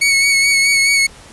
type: tone with vibrato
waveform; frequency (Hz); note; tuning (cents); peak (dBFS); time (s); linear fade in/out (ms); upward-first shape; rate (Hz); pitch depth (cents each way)
sawtooth; 2217; C#7; 0; -7; 0.01-1.07; 10; sine; 4.7; 26
effects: pink hiss -40 dBFS RMS until 1.32 s + resampled to 24000 Hz